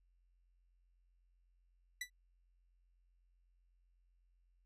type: tone with exponential decay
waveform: sawtooth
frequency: 1975.5 Hz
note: B6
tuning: in tune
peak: -33 dBFS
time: 2.01-2.1 s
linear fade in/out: 5 ms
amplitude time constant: 19 ms
effects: added 44 Hz sine -70 dBFS peak until 4.65 s + resampled to 32000 Hz